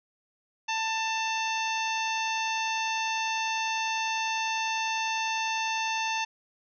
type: harmonic tone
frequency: 890 Hz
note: A5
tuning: 20 cents sharp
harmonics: 1 / 2 / 3 / 4 / 5 / 6 / 7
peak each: -30 / -36 / -32 / -38 / -42 / -43 / -40 dBFS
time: 0.68-6.25 s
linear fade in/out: 10 ms
effects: none